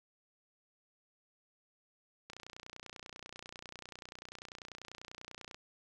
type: click train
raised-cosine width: 0.2 ms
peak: -29 dBFS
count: 99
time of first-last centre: 2.3-5.545 s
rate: 30.2 Hz
effects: none